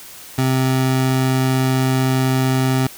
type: tone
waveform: 25% pulse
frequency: 130.81 Hz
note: C3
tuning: in tune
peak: -11 dBFS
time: 0.38-2.87 s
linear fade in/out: 5 ms
effects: white hiss -38 dBFS RMS until 2.97 s